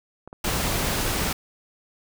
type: clicks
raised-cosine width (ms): 1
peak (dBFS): -26 / -25 / -18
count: 3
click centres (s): 0.276 / 0.329 / 0.478
type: noise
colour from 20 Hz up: pink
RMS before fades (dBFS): -25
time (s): 0.44-1.33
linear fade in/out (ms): 5
effects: none